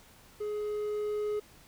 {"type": "tone with level ramp", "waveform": "triangle", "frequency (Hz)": 420, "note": "G#4", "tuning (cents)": 19, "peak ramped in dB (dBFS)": [-30, -27], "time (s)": [0.4, 1.4], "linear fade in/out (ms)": 10, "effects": ["pink hiss -57 dBFS RMS until 1.67 s"]}